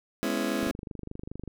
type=chord; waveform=30% pulse; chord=C# minor seventh; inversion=second; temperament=just; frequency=207.9 / 249.5 / 277.2 / 332.6 Hz; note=G#3 / B3 / C#4 / E4; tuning=+2 / +18 / 0 / +16 cents; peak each=-30 dBFS; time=0.23-0.71 s; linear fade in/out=0 ms
type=click train; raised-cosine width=3 ms; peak=-25 dBFS; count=22; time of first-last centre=0.63-1.477 s; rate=24.8 Hz
effects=none